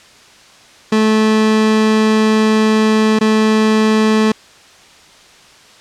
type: tone with dropouts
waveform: 30% pulse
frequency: 217.4 Hz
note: A3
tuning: 21 cents flat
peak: -7 dBFS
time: 0.92-4.32 s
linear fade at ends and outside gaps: 5 ms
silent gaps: 3.19-3.21 s
effects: white hiss -43 dBFS RMS until 5.8 s + low-pass 6000 Hz 12 dB/octave